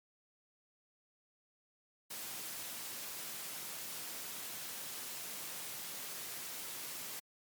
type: high-pass noise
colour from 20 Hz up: white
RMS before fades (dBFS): -44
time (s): 2.1-7.2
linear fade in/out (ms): 10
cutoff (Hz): 110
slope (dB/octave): 24
effects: MP3 96 kbps